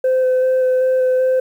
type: tone with vibrato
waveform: sine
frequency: 514 Hz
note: C5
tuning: 31 cents flat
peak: -10 dBFS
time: 0.04-1.4 s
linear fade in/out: 5 ms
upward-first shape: square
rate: 2.6 Hz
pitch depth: 9 cents each way
effects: tanh soft clip ceiling -11 dBFS + 8-bit